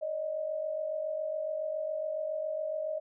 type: tone pair together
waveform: sine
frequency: 576.8 / 624 Hz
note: D5 / D#5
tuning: -31 / +5 cents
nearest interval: minor second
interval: 136 cents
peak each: -38 / -32 dBFS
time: 0.01-3 s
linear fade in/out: 20 ms
effects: none